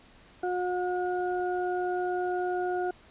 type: harmonic tone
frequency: 360.9 Hz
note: F#4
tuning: 43 cents flat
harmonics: 1 / 2 / 4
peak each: -29 / -31 / -39 dBFS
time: 0.43-2.91 s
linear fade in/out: 5 ms
effects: pink hiss -56 dBFS RMS until 3.1 s + resampled to 8000 Hz